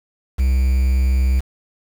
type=tone with quantisation; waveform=triangle; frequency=64.7 Hz; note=C2; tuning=19 cents flat; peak=-11 dBFS; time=0.38-1.41 s; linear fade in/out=20 ms; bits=6; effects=none